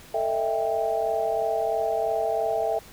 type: tone cluster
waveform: sine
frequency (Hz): 445.8 / 618 / 661 / 792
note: A4 / D#5 / E5 / G5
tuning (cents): +23 / -12 / +5 / +18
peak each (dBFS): -29 / -33 / -25 / -29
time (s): 0.14-2.79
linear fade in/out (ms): 5
effects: pink hiss -48 dBFS RMS until 2.92 s